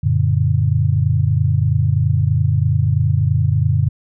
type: chord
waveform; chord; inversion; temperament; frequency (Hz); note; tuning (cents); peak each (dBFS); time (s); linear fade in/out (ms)
sine; Gb augmented; none; just; 92.5 / 115.62 / 144.53; Gb2 / Bb2 / D3; 0 / -14 / -27; -17; 0.03-3.89; 10
effects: none